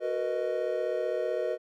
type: chord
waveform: triangle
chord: B major seventh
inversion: second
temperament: equal with one note detuned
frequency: 370 / 458.2 / 493.9 / 622.3 Hz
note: F#4 / A#4 / B4 / D#5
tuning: 0 / -30 / 0 / 0 cents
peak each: -33 / -33 / -30 / -30 dBFS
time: 0-1.58 s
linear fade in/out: 50 ms
effects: none